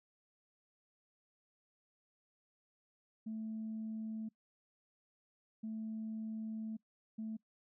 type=tone bursts at uneven times; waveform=sine; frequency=220 Hz; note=A3; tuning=in tune; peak=-38 dBFS; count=3; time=3.26-4.29 / 5.63-6.77 / 7.18-7.37 s; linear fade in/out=10 ms; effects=noise-tail reverb RT60 0.1 s tail -23 dB re dry + tanh soft clip ceiling -35 dBFS